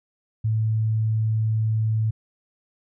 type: tone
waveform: sine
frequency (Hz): 110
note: A2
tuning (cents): 0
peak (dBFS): -19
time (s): 0.44-2.11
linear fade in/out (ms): 10
effects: none